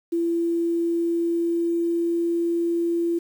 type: tone with pitch glide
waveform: sine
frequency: 337.9 to 339.9 Hz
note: E4 to F4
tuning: +43 to -47 cents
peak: -20 dBFS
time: 0.12-3.19 s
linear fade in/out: 10 ms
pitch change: +10 cents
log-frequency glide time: 0.5-2.39 s
effects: 8-bit